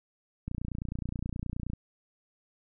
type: click train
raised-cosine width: 5 ms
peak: -22 dBFS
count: 38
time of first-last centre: 0.48-1.734 s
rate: 29.5 Hz
effects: none